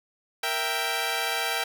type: chord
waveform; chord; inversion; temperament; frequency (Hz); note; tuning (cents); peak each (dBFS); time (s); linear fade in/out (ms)
10% pulse; E diminished; second; equal; 466.2 / 659.3 / 784; Bb4 / E5 / G5; 0 / 0 / 0; -24 / -23 / -20; 0.43-1.64; 5
effects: none